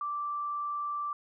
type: tone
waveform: sine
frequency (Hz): 1171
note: D6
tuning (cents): -5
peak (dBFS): -31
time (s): 0.01-1.13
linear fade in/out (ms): 2
effects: none